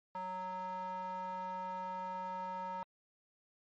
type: tone with band-pass filter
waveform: square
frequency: 185 Hz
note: F#3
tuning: in tune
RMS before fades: -41 dBFS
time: 0.15-2.83 s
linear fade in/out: 0 ms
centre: 960 Hz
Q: 4.4
effects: MP3 32 kbps